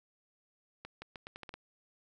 accelerating click train, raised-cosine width 0.3 ms, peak -28 dBFS, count 8, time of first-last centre 0.85-1.54 s, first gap 170 ms, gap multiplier 0.81, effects none

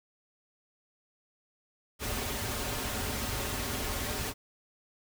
pink noise with comb filter, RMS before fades -34 dBFS, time 1.99-4.34 s, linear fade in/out 50 ms, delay 6 ms, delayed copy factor -0.6, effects none

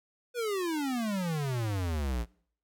square exponential sweep, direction down, 498.4 to 55 Hz, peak -30 dBFS, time 0.34-2.26 s, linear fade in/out 50 ms, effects noise-tail reverb RT60 0.6 s tail -24 dB re dry

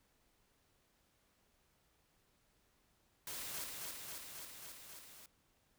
white noise with echo, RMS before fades -45 dBFS, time 3.27-3.64 s, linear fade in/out 2 ms, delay 270 ms, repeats 6, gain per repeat -2 dB, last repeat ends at 5.26 s, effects pink hiss -75 dBFS RMS until 5.78 s

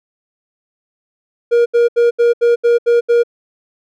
triangle tone bursts, 473.2 Hz, A#4, 26 cents sharp, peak -6 dBFS, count 8, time 1.51-3.235 s, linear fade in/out 20 ms, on 150 ms, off 75 ms, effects none

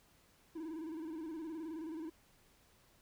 triangle tone with vibrato, 320.4 Hz, E4, 49 cents flat, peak -39 dBFS, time 0.55-2.1 s, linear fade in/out 10 ms, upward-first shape square, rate 19 Hz, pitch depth 69 cents each way, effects pink hiss -68 dBFS RMS until 3.01 s

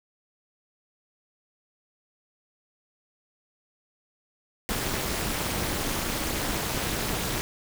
pink noise with amplitude modulation, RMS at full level -25 dBFS, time 4.69-7.41 s, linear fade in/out 0 ms, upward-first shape sine, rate 259 Hz, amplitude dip 95%, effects none

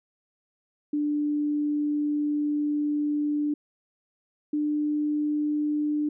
sine tone pair in turn, 295.4 / 298.3 Hz, D4 / D4, +10 / +27 cents, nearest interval unison, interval 17 cents, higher second, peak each -23 dBFS, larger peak neither, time 0.93-3.54 / 4.53-6.09 s, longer first, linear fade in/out 5 ms, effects none

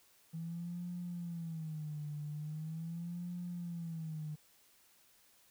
triangle tone with vibrato, 161.8 Hz, E3, 32 cents flat, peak -35 dBFS, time 0.33-4.36 s, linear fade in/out 20 ms, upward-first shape sine, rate 0.41 Hz, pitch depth 150 cents each way, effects tanh soft clip ceiling -37 dBFS + white hiss -67 dBFS RMS until 5.5 s

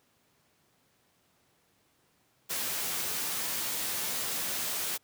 white noise with comb filter, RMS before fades -33 dBFS, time 2.49-4.98 s, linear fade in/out 20 ms, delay 14 ms, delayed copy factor -0.5, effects pink hiss -69 dBFS RMS until 5.03 s + high-pass 100 Hz 12 dB/octave

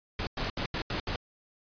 pink noise bursts at uneven times, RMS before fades -32 dBFS, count 6, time 0.19-0.27 / 0.37-0.5 / 0.57-0.66 / 0.74-0.82 / 0.9-1 / 1.07-1.16 s, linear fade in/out 2 ms, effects resampled to 11025 Hz

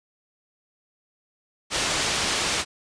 white low-pass noise, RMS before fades -25 dBFS, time 1.7-2.65 s, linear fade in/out 50 ms, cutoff 5800 Hz, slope 12 dB/octave, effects resampled to 22050 Hz

